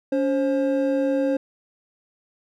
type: tone pair together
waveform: triangle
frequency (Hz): 281.8 / 532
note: C#4 / C5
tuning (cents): +29 / +29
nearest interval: major seventh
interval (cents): 1100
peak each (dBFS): -20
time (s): 0.12-1.37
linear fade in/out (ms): 5
effects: none